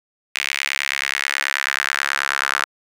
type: tone with high-pass filter sweep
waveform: sawtooth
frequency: 69.3 Hz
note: C#2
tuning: in tune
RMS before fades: -23 dBFS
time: 0.35-2.65 s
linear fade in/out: 5 ms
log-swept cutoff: 2300 to 1400 Hz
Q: 2.8
effects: low-pass 11000 Hz 12 dB/octave